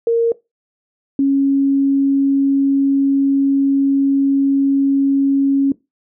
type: tone pair in turn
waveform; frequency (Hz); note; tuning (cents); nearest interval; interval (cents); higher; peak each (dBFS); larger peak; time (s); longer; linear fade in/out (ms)
sine; 463.2 / 275.4; A#4 / C#4; -11 / -11; major sixth; 900; first; -11; neither; 0.07-0.32 / 1.19-5.72; second; 2
effects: noise-tail reverb RT60 0.2 s tail -19 dB re dry